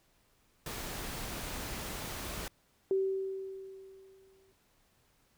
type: noise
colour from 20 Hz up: pink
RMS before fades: -40 dBFS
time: 0.66-2.48 s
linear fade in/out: 2 ms
type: tone with exponential decay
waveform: sine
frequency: 384.7 Hz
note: G4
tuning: 33 cents flat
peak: -25 dBFS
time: 2.91-4.52 s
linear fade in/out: 1 ms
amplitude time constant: 350 ms
effects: pink hiss -70 dBFS RMS until 5.37 s